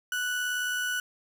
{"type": "tone with amplitude modulation", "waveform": "35% pulse", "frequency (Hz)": 1480, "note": "F#6", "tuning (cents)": 0, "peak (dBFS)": -25, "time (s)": [0.12, 1], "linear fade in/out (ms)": 2, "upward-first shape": "sine", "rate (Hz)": 78.6, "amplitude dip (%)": 25, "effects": []}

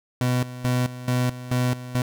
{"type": "tone with tremolo", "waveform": "30% pulse", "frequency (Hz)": 125, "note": "B2", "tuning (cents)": 21, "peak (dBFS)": -17, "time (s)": [0.21, 2.02], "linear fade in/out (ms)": 2, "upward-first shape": "square", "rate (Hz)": 2.3, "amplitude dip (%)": 80, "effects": []}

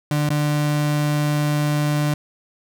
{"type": "tone with dropouts", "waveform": "35% pulse", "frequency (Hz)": 148.3, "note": "D3", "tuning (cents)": 17, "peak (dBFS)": -16, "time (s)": [0.11, 2.14], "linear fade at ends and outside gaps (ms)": 2, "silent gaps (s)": [0.292, 0.303], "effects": []}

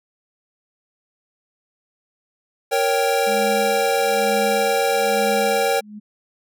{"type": "chord", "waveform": "square", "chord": "G diminished", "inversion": "first", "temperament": "equal", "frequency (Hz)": [466.2, 554.4, 784], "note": ["Bb4", "Db5", "G5"], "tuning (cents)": [0, 0, 0], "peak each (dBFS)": -22, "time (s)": [2.71, 5.81], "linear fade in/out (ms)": 20}
{"type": "tone with tremolo", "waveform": "sine", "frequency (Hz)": 210, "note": "G#3", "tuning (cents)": 19, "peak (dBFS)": -25, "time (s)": [3.26, 6], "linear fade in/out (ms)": 20, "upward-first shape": "sine", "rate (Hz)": 1.1, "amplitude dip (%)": 95}
{"effects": []}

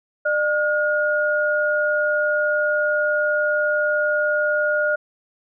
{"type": "tone pair together", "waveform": "sine", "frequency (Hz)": [601, 1431.7], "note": ["D5", "F6"], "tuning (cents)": [40, 43], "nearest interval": "octave + minor third", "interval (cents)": 1503, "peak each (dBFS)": -20, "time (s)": [0.25, 4.96], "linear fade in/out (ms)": 10, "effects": []}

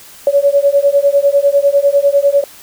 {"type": "beating tone pair", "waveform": "sine", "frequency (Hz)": [559, 569], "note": ["C#5", "C#5"], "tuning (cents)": [14, 45], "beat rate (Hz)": 10, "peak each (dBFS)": -11, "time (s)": [0.27, 2.44], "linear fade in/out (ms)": 2, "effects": ["white hiss -38 dBFS RMS until 2.62 s"]}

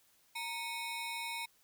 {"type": "ring-modulated tone", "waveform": "25% pulse", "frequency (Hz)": 1568, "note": "G6", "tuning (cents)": 0, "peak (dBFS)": -31, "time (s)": [0.35, 1.46], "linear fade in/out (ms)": 10, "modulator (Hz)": 640, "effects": ["white hiss -69 dBFS RMS until 1.63 s"]}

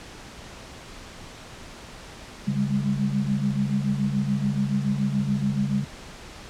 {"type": "tone cluster", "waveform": "sine", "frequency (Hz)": [140.5, 199.4, 206.4], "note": ["C#3", "G3", "G#3"], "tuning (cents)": [24, 30, -10], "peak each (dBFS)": -26, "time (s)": [2.47, 5.85], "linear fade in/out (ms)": 10, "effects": ["pink hiss -42 dBFS RMS until 6.49 s", "low-pass 7000 Hz 12 dB/octave"]}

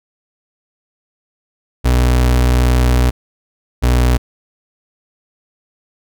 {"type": "tone pair in turn", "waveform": "35% pulse", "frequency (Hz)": [61.74, 61.39], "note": ["B1", "B1"], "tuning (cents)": [0, -10], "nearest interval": "unison", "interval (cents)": 10, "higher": "first", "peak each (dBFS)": -8, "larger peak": "neither", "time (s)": [[1.84, 3.11], [3.82, 4.18]], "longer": "first", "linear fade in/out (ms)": 20, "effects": []}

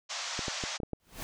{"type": "band-pass noise", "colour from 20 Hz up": "white", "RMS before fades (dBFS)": -37, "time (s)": [0.09, 0.78], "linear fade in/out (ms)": 20, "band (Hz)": [560, 6800], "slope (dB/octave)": 48}
{"type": "clicks", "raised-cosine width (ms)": 2, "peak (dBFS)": -22, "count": 6, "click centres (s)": [0.392, 0.482, 0.638, 0.802, 0.833, 0.933]}
{"type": "noise with exponential growth", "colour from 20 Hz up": "pink", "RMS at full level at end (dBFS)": -36, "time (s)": [1, 1.23], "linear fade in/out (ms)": 0, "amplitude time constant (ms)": 48}
{"effects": []}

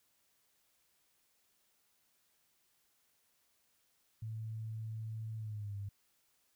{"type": "tone with pitch glide", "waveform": "sine", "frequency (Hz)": [110.7, 100.35], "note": ["A2", "G2"], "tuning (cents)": [11, 41], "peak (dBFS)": -39, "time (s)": [4.22, 5.89], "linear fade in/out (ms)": 5, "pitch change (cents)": -170, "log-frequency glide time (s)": [5.37, 5.76], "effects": ["white hiss -75 dBFS RMS until 6.55 s"]}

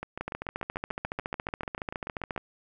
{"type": "two click trains", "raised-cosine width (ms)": 0.5, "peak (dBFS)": [-20, -17], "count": [17, 32], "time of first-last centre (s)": [[0.03, 2.362], [0.21, 2.378]], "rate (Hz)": [6.86, 14.3], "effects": []}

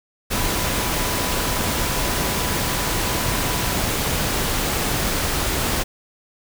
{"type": "tone in noise", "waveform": "sine", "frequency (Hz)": 991, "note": "B5", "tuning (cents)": 6, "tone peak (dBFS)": -33, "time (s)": [0.35, 3.77], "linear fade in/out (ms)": 20, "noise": "pink", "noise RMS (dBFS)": -22, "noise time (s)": [0.3, 5.84], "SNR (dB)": -14, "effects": []}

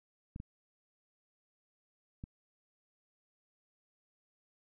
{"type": "clicks", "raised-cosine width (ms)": 5, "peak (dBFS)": -30, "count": 3, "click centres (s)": [0.361, 0.401, 2.239], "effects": []}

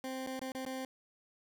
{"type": "tone with dropouts", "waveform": "20% pulse", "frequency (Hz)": 261.6, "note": "C4", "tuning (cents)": 0, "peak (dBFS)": -33, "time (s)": [0.04, 0.85], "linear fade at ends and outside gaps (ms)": 1, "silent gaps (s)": [[0.264, 0.272], [0.393, 0.415], [0.519, 0.549], [0.652, 0.663]], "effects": []}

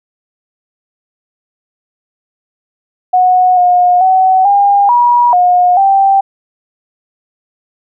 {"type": "tone with pitch steps", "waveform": "sine", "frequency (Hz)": [733, 717, 753, 805, 964, 718, 783], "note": ["F#5", "F5", "F#5", "G5", "B5", "F5", "G5"], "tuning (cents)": [-16, 45, 30, 46, -42, 48, -2], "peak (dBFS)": -5, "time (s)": [3.13, 6.21], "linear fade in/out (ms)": 10, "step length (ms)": 440, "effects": []}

